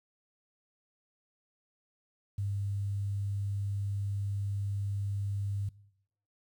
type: tone with quantisation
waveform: sine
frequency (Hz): 100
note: G2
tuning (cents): +35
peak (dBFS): -30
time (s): 2.38-5.69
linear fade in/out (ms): 5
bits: 10
effects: noise-tail reverb RT60 0.8 s tail -22 dB re dry